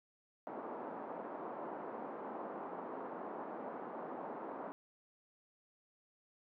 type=band-pass noise; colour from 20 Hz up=white; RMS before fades=-45 dBFS; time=0.47-4.72 s; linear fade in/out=0 ms; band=220 to 1000 Hz; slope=24 dB/octave; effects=none